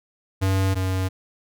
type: tone pair in turn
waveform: square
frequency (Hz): 95.7 / 93.89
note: G2 / F#2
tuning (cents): -41 / +26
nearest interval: unison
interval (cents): 33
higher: first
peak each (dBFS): -19 / -22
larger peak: first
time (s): 0.41-0.75 / 0.75-1.09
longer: neither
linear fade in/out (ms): 20
effects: none